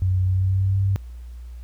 sine tone with pitch glide, 92.8 to 97.47 Hz, F#2 to G2, +6 to -9 cents, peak -17 dBFS, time 0.02-0.96 s, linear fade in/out 0 ms, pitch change +85 cents, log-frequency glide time 0.23-0.8 s, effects added 60 Hz sine -34 dBFS peak until 1.63 s + pink hiss -59 dBFS RMS until 1.63 s

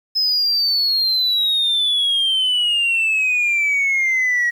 sine exponential sweep, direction down, 5130 to 1900 Hz, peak -13 dBFS, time 0.15-4.51 s, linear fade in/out 20 ms, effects tanh soft clip ceiling -13 dBFS + 8-bit

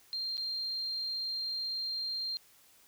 sine tone with dropouts, 4186 Hz, C8, in tune, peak -33 dBFS, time 0.13-2.37 s, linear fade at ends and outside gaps 0 ms, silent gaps 0.37-0.378 s, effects white hiss -62 dBFS RMS until 2.87 s

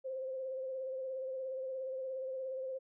sine tone with vibrato, 524 Hz, C5, 2 cents sharp, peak -37 dBFS, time 0.04-2.79 s, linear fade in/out 20 ms, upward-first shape sine, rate 17 Hz, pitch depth 32 cents each way, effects none

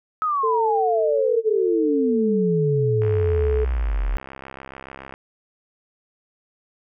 sine exponential sweep, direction down, 1292 to 39.91 Hz, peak -19 dBFS, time 0.22-4.17 s, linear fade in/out 0 ms
sine tone with pitch glide, 445.3 to 429.9 Hz, A4 to A4, +21 to -40 cents, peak -20 dBFS, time 0.43-3.65 s, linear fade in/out 10 ms, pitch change -61 cents, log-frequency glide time 2.06-2.5 s
click train, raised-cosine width 0.5 ms, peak -21 dBFS, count 143, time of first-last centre 3.02-5.139 s, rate 67 Hz
effects none

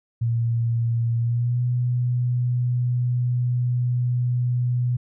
sine tone with pitch glide, 116.54 to 123.11 Hz, A#2 to B2, 0 to -5 cents, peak -19 dBFS, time 0.21-4.97 s, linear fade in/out 10 ms, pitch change +95 cents, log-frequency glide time 1.18-1.62 s, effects none

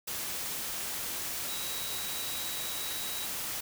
sine tone in noise, 3869 Hz, B7, 36 cents flat, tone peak -41 dBFS, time 1.48-3.26 s, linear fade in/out 10 ms, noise white, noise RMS -36 dBFS, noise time 0.07-3.61 s, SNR -8 dB, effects none

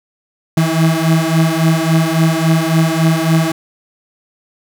35% pulse beating tone pair, 160.2 / 163.8 Hz, E3 / E3, -49 / -11 cents, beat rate 3.6 Hz, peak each -12 dBFS, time 0.57-3.52 s, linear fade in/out 5 ms, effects none

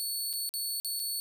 15% pulse tone with dropouts, 4434 Hz, C#8, in tune, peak -25 dBFS, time 0-1.2 s, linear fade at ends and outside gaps 0 ms, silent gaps 0.33-0.336 / 0.491-0.539 / 0.8-0.847 / 0.994-0.999 s, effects none

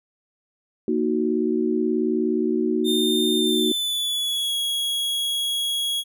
sine chord, D# minor, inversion second, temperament equal, 233.1 / 311.1 / 370 Hz, A#3 / D#4 / F#4, 0 / 0 / 0 cents, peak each -24 / -24 / -23 dBFS, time 0.88-3.72 s, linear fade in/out 2 ms
45% pulse tone with pitch glide, 3624 to 3323 Hz, A#7 to G#7, -50 to 0 cents, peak -22 dBFS, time 2.84-6.04 s, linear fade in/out 50 ms, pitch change -150 cents, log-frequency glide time 3.35-4.55 s
effects none

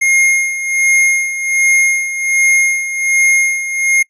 square tone with tremolo, 2137 Hz, C7, 36 cents sharp, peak -8 dBFS, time 0.01-4.03 s, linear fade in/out 10 ms, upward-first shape sine, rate 1.3 Hz, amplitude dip 70%, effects noise-tail reverb RT60 0.1 s tail -26 dB re dry + resampled to 24000 Hz

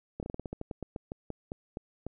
slowing click train, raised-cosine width 2 ms, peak -23 dBFS, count 17, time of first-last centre 0.2-2.066 s, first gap 28 ms, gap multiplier 1.17, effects none

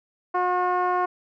10% pulse tone with low-pass filter, 360.9 Hz, F#4, 43 cents flat, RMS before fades -23 dBFS, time 0.34-1.06 s, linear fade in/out 10 ms, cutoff 990 Hz, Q 2.1, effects none

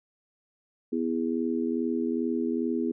harmonic tone, 82.41 Hz, E2, in tune, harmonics 3 / 4 / 5, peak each -28 / -30 / -32 dBFS, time 0.92-2.92 s, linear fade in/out 10 ms, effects none

